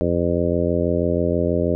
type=harmonic tone; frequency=86.2 Hz; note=F2; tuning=22 cents flat; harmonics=1 / 2 / 3 / 4 / 5 / 6 / 7; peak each=-25 / -25 / -25 / -25 / -25 / -25 / -25 dBFS; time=0.01-1.75 s; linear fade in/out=0 ms; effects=none